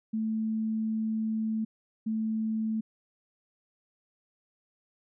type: tone pair in turn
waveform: sine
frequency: 220 / 220 Hz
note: A3 / A3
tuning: 0 / 0 cents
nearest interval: unison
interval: 0 cents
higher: neither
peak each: -27 dBFS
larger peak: neither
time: 0.13-1.65 / 2.06-2.81 s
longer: first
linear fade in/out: 10 ms
effects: none